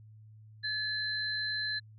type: tone pair together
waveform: sine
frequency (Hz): 1716 / 4077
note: A6 / C8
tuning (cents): -44 / -46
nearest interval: octave + minor third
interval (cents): 1498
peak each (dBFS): -34 / -34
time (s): 0.63-1.8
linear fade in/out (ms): 20
effects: added 108 Hz sine -51 dBFS peak until 1.98 s